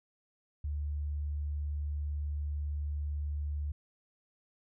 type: tone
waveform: sine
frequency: 73.5 Hz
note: D2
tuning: 2 cents sharp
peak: -32 dBFS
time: 0.64-3.72 s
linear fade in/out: 5 ms
effects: none